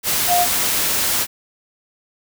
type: tone in noise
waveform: sine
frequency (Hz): 707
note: F5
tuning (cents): +21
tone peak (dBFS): -14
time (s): 0.27-0.47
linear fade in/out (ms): 50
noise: white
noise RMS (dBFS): -19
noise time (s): 0.03-1.27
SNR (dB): +2
effects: none